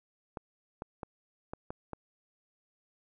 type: clicks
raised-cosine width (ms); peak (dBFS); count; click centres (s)
1; -24; 6; 0.372 / 0.821 / 1.032 / 1.535 / 1.705 / 1.933
effects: none